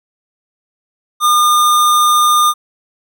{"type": "tone", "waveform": "square", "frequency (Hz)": 1211, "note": "D#6", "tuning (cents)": -47, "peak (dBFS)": -9, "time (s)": [1.2, 2.54], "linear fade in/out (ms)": 50, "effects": []}